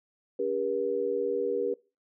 sine tone cluster, 282.8 / 400.8 / 480.9 Hz, C#4 / G4 / B4, +35 / +38 / -46 cents, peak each -37 / -30 / -29 dBFS, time 0.39-1.74 s, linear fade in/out 5 ms, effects noise-tail reverb RT60 0.3 s tail -22 dB re dry

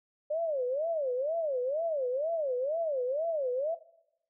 sine tone with vibrato, 576 Hz, D5, 34 cents flat, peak -28 dBFS, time 0.3-3.75 s, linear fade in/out 10 ms, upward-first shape sine, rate 2.1 Hz, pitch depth 270 cents each way, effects noise-tail reverb RT60 0.8 s tail -19 dB re dry

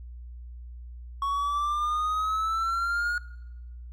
triangle exponential sweep, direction up, 1108.7 to 1443 Hz, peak -23 dBFS, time 1.22-3.18 s, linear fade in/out 2 ms, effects noise-tail reverb RT60 1.0 s tail -22 dB re dry + added 60 Hz sine -39 dBFS peak until 3.92 s

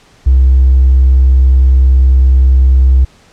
sine tone with hard clipping, 65.1 Hz, C2, 8 cents flat, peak -4 dBFS, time 0.26-3.05 s, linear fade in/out 10 ms, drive 1 dB, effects pink hiss -45 dBFS RMS until 3.32 s + low-pass 7000 Hz 12 dB/octave

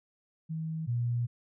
sine tone pair in turn, 160 / 119.86 Hz, D#3 / A#2, +49 / +49 cents, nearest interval perfect fourth, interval 500 cents, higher first, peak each -32 / -27 dBFS, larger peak second, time 0.49-0.87 / 0.87-1.27 s, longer second, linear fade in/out 20 ms, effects none

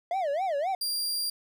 triangle tone with vibrato, 660 Hz, E5, 2 cents sharp, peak -24 dBFS, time 0.11-0.75 s, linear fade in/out 2 ms, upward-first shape sine, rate 3.8 Hz, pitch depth 290 cents each way
sawtooth tone, 4767 Hz, D8, 25 cents sharp, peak -25 dBFS, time 0.81-1.3 s, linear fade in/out 5 ms
effects none

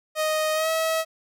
sawtooth tone with pitch glide, 622.3 to 644.2 Hz, D#5 to E5, 0 to -40 cents, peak -18 dBFS, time 0.15-1.05 s, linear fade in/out 50 ms, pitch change +60 cents, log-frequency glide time 0.54-0.69 s, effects none

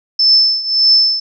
sine tone with tremolo, 5274 Hz, E8, in tune, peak -5 dBFS, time 0.19-1.2 s, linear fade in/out 5 ms, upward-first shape triangle, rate 1.7 Hz, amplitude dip 85%, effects none

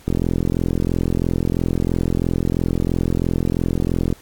click train, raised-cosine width 3 ms, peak -6 dBFS, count 175, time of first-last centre 0.08-4.127 s, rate 43 Hz, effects pink hiss -48 dBFS RMS until 4.21 s + AAC 64 kbps

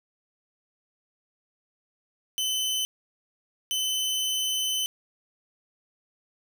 sawtooth tone bursts at uneven times, 3040 Hz, F#7, 46 cents sharp, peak -22 dBFS, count 2, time 2.38-2.85 / 3.71-4.86 s, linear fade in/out 0 ms, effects none

